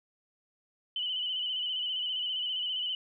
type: tone with vibrato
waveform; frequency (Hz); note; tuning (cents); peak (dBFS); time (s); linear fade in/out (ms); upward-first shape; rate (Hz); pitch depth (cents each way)
sine; 3000; F#7; +23; -30; 0.96-2.95; 2; square; 15; 36
effects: none